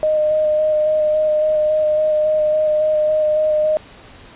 sine tone with vibrato, 614 Hz, D#5, 23 cents flat, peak -13 dBFS, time 0.03-3.77 s, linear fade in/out 0 ms, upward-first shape square, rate 3.6 Hz, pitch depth 11 cents each way, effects pink hiss -42 dBFS RMS until 4.35 s + resampled to 8000 Hz

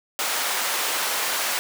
pink high-pass noise, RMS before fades -25 dBFS, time 0.19-1.59 s, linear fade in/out 0 ms, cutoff 790 Hz, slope 12 dB/octave, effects none

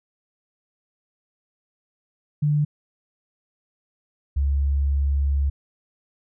sine tone pair in turn, 148.2 / 69.94 Hz, D3 / C#2, +16 / +16 cents, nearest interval octave + minor second, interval 1300 cents, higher first, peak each -17 / -18 dBFS, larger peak first, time 2.42-2.65 / 4.36-5.5 s, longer second, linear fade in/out 10 ms, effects none

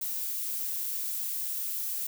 violet noise, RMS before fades -33 dBFS, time 0.01-2.07 s, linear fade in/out 5 ms, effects none

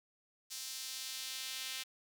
sawtooth tone with high-pass filter sweep, 261.6 Hz, C4, in tune, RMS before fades -43 dBFS, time 0.5-1.84 s, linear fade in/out 20 ms, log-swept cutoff 5100 to 3000 Hz, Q 1.3, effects 10-bit

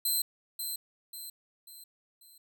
5% pulse tone with echo, 4092 Hz, C8, 39 cents flat, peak -20 dBFS, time 0.05-0.22 s, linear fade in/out 5 ms, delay 540 ms, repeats 4, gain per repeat -7 dB, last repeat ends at 2.38 s, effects none

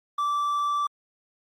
triangle tone, 1165 Hz, D6, 14 cents flat, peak -21 dBFS, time 0.18-0.87 s, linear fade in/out 5 ms, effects Opus 24 kbps

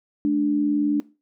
sine tone pair together, 214.2 / 293.6 Hz, A3 / D4, -46 / 0 cents, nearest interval perfect fourth, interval 546 cents, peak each -26 / -18 dBFS, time 0.25-1 s, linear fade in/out 0 ms, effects noise-tail reverb RT60 0.3 s tail -20 dB re dry

